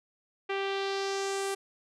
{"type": "tone with low-pass filter sweep", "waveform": "sawtooth", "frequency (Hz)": 392, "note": "G4", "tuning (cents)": 0, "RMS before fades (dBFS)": -32, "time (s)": [0.49, 1.55], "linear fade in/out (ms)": 10, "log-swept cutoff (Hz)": [2600, 10000], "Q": 2, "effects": []}